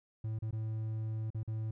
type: tone with dropouts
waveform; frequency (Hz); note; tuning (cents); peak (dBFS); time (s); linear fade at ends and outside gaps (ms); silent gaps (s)
triangle; 110; A2; 0; -32; 0.24-1.71; 5; 0.389-0.422 / 0.51-0.527 / 1.304-1.346 / 1.432-1.476
effects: none